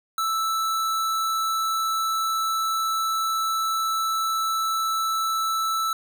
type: tone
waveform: square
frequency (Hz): 1318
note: E6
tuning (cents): -1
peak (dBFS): -23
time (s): 0.18-5.93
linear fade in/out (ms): 2
effects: none